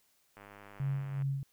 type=click train; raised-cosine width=0.5 ms; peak=-36 dBFS; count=87; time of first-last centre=0.37-1.221 s; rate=101 Hz
type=tone with tremolo; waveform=sine; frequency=137.3 Hz; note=C#3; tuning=16 cents flat; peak=-29 dBFS; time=0.8-1.43 s; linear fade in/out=0 ms; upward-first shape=sine; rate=2.7 Hz; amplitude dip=60%
effects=white hiss -71 dBFS RMS until 1.52 s